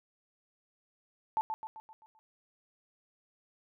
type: tone with echo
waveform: sine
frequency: 880 Hz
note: A5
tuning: in tune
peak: -26 dBFS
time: 1.37-1.41 s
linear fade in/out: 0 ms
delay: 130 ms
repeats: 6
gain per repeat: -6 dB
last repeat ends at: 2.19 s
effects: none